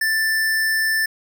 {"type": "tone", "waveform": "square", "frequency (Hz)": 1768, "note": "A6", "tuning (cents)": 8, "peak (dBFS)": -18, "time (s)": [0.01, 1.06], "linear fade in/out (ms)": 5, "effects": []}